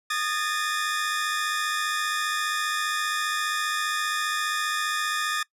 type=tone cluster; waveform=sawtooth; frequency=1229 / 1711 / 1806 Hz; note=D#6 / A6 / A6; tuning=-22 / -49 / +45 cents; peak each=-24 / -27 / -27 dBFS; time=0.1-5.43 s; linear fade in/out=5 ms; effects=noise-tail reverb RT60 0.1 s tail -23 dB re dry + low-pass 11000 Hz 12 dB/octave